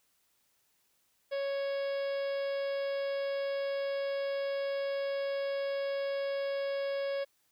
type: harmonic tone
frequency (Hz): 554.4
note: C#5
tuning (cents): 0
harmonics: 1 / 2 / 3 / 4 / 5 / 6 / 7 / 8 / 9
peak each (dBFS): -31 / -49 / -46 / -49 / -53 / -51 / -58 / -57 / -54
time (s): 1.31-7.25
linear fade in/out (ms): 20
effects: white hiss -73 dBFS RMS until 7.51 s